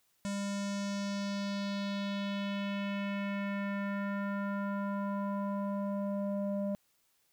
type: tone with low-pass filter sweep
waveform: square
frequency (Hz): 200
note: G3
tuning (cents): +35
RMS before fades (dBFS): -35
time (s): 0.25-6.75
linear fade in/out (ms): 0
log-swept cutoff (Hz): 7900 to 580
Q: 2.3
effects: white hiss -73 dBFS RMS until 7.32 s